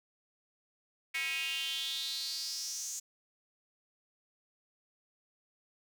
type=tone with high-pass filter sweep; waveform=square; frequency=147.2 Hz; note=D3; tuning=4 cents sharp; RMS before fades=-37 dBFS; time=1.14-3 s; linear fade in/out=10 ms; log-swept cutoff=2200 to 6800 Hz; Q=5.8; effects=none